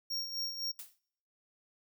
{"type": "tone with tremolo", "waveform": "square", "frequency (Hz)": 5560, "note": "F8", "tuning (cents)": -9, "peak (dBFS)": -33, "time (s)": [0.1, 0.72], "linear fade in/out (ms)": 10, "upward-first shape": "sine", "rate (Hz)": 3.9, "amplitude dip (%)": 60}
{"type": "noise with exponential decay", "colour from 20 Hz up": "blue", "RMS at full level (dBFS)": -41, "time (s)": [0.79, 0.99], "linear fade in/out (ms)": 2, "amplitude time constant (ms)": 42}
{"effects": ["noise-tail reverb RT60 0.7 s tail -26 dB re dry"]}